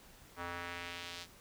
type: tone with band-pass filter sweep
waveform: square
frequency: 87 Hz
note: F2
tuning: 6 cents flat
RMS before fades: -44 dBFS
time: 0.36-1.27 s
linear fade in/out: 50 ms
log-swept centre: 1200 to 4500 Hz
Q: 1.3
effects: pink hiss -59 dBFS RMS until 1.4 s